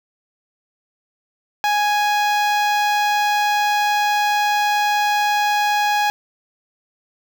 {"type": "tone with notch filter", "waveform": "sawtooth", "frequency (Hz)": 830.6, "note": "G#5", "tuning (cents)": 0, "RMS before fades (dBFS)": -18, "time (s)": [1.64, 6.1], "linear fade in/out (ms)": 0, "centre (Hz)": 10000, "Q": 0.55, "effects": []}